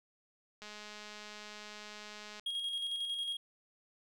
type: click train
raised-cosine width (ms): 0.2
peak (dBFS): -31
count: 374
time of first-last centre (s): 0.62-2.396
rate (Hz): 210
type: tone with tremolo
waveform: triangle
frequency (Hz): 3273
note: G#7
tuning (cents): -26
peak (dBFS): -32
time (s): 2.46-3.37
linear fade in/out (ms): 5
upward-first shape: square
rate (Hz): 11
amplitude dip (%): 35
effects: none